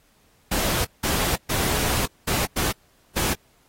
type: noise bursts at uneven times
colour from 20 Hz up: pink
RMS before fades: -24 dBFS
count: 6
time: 0.51-0.85 / 1.03-1.36 / 1.49-2.06 / 2.27-2.46 / 2.56-2.72 / 3.16-3.34 s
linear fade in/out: 10 ms
effects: pink hiss -61 dBFS RMS until 3.68 s + AAC 48 kbps